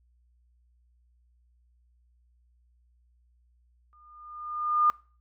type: tone with exponential growth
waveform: sine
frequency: 1213 Hz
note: D#6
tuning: 44 cents flat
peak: -17 dBFS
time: 3.93-4.9 s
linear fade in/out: 0 ms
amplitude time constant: 210 ms
effects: noise-tail reverb RT60 0.4 s tail -23 dB re dry + added 60 Hz sine -62 dBFS peak until 5.2 s